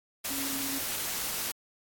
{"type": "tone in noise", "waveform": "sine", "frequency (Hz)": 274, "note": "C#4", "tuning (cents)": -20, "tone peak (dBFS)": -36, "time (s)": [0.3, 0.79], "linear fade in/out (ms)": 10, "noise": "white", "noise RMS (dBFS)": -33, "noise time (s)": [0.24, 1.52], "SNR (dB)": -6, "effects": ["AAC 64 kbps"]}